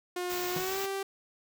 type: tone with pitch glide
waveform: sawtooth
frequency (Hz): 358.2 to 390.6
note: F4 to G4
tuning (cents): +44 to -6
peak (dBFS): -28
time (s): 0.16-1.03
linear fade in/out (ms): 5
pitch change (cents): +150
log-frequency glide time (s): 0.5-0.79
type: band-stop noise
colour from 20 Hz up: white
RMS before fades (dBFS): -38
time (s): 0.29-0.87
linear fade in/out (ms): 20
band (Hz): 8000 to 12000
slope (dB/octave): 96
type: tone with exponential decay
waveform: sawtooth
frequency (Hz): 164.81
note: E3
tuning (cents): 0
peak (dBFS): -28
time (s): 0.56-0.66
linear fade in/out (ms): 5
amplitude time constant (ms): 20
effects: none